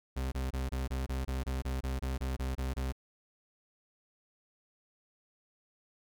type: tone bursts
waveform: 40% pulse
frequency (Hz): 65.41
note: C2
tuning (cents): 0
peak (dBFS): -31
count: 15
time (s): 0.16-2.924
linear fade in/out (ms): 10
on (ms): 160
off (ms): 26
effects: none